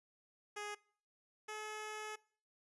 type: tone pair in turn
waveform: 10% pulse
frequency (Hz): 415.3 / 428.2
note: G#4 / A4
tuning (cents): 0 / -47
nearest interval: minor second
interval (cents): 53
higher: second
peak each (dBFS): -34 / -35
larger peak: first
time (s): 0.56-0.75 / 1.48-2.16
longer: second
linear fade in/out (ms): 10
effects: noise-tail reverb RT60 0.5 s tail -23 dB re dry + resampled to 24000 Hz